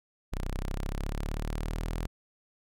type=exponential sweep; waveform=sawtooth; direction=up; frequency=30.78 to 42 Hz; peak=-27 dBFS; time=0.32-2.07 s; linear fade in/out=10 ms; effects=none